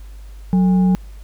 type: tone with frequency modulation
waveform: sine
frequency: 185 Hz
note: F#3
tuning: in tune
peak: -11 dBFS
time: 0.53-0.95 s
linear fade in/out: 0 ms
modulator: 629 Hz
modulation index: 0.23
effects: added 50 Hz sine -33 dBFS peak until 1.23 s + pink hiss -52 dBFS RMS until 1.23 s